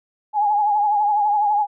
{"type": "tone with vibrato", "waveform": "sine", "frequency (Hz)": 832, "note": "G#5", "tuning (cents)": 3, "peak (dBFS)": -15, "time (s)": [0.33, 1.67], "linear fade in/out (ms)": 50, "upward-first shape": "triangle", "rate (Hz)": 12, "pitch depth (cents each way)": 64, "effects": []}